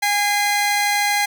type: tone pair together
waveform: sawtooth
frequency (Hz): 817.9 / 2061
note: G#5 / C7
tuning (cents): -27 / -27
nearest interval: octave + major third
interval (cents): 1600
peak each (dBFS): -15 / -17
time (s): 0.02-1.26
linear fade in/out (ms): 10
effects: none